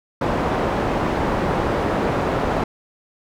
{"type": "low-pass noise", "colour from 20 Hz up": "white", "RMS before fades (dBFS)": -21, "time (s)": [0.21, 2.64], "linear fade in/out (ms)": 5, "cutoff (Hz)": 780, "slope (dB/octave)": 12, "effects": []}